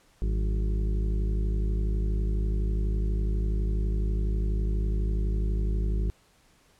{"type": "harmonic tone with a mistuned harmonic", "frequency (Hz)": 52.1, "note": "G#1", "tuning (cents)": 6, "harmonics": [1, 2, 3, 4, 6, 7, 8], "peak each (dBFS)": [-24, -35, -39, -38, -45, -42, -47], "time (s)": [0.22, 6.1], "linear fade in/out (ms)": 0, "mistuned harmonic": 4, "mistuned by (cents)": -130, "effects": ["pink hiss -62 dBFS RMS until 6.79 s", "low-pass 11000 Hz 12 dB/octave"]}